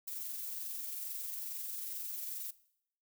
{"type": "noise with amplitude modulation", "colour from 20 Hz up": "violet", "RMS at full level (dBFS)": -40, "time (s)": [0.07, 2.51], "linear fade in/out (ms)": 10, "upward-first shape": "sine", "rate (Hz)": 22.3, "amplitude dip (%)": 30, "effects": ["noise-tail reverb RT60 0.7 s tail -19 dB re dry"]}